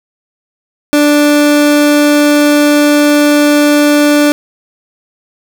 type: tone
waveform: 30% pulse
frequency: 293.7 Hz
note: D4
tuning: in tune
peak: -3 dBFS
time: 0.93-4.32 s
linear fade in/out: 0 ms
effects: none